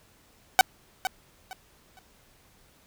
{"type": "tone with echo", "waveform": "sawtooth", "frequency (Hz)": 755, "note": "F#5", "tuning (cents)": 35, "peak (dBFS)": -9, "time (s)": [0.59, 0.61], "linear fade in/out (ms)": 0, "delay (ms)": 460, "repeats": 3, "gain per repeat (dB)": -12, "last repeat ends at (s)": 1.99, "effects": ["pink hiss -60 dBFS RMS until 2.86 s"]}